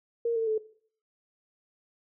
sine tone with pitch steps, 466.1 / 450.7 / 435.9 Hz, A#4 / A4 / A4, 0 / +42 / -16 cents, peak -24 dBFS, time 0.25-0.58 s, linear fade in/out 5 ms, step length 110 ms, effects noise-tail reverb RT60 0.5 s tail -17 dB re dry

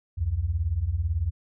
sine beating tone pair, 69.2 / 87.2 Hz, C#2 / F2, -2 / -2 cents, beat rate 18 Hz, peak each -28 / -25 dBFS, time 0.17-1.31 s, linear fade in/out 20 ms, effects none

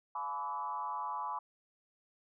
sine tone with frequency modulation, 1000 Hz, B5, 21 cents sharp, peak -35 dBFS, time 0.15-1.39 s, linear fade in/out 5 ms, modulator 150 Hz, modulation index 1.2, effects none

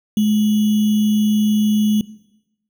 sine tone with sample-and-hold, 211.7 Hz, G#3, 33 cents sharp, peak -12 dBFS, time 0.17-2.01 s, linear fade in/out 2 ms, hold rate 3150 Hz, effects noise-tail reverb RT60 0.9 s tail -19 dB re dry

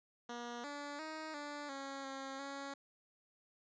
10% pulse tone with pitch steps, 239.1 / 288.5 / 313.8 / 291.7 / 273.8 / 269.8 / 277.4 Hz, A#3 / D4 / D#4 / D4 / C#4 / C#4 / C#4, +44 / -31 / +15 / -12 / -21 / -47 / +1 cents, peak -35 dBFS, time 0.29-2.74 s, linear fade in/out 5 ms, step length 350 ms, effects resampled to 16000 Hz

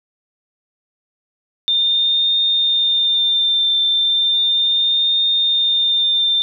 sine tone with vibrato, 3608 Hz, A7, 43 cents sharp, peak -13 dBFS, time 1.68-6.42 s, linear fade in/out 0 ms, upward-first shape triangle, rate 0.35 Hz, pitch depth 22 cents each way, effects none

